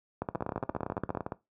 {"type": "two click trains", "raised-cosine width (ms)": 1, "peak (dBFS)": [-17, -19], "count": [15, 18], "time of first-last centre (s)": [[0.22, 1.172], [0.35, 1.321]], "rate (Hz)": [14.7, 17.5], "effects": ["noise-tail reverb RT60 0.2 s tail -18 dB re dry", "high-pass 80 Hz 12 dB/octave"]}